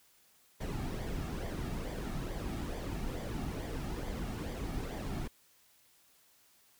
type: noise with flanger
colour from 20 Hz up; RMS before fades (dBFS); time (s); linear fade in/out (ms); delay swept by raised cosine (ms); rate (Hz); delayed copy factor
brown; -38; 0.6-5.28; 10; 0.73 to 2.03; 2.3; -0.55
effects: white hiss -66 dBFS RMS until 6.79 s